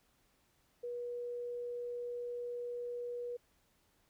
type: tone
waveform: sine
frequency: 483.3 Hz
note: B4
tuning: 38 cents flat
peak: -38 dBFS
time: 0.83-3.37 s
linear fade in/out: 10 ms
effects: pink hiss -73 dBFS RMS until 4.09 s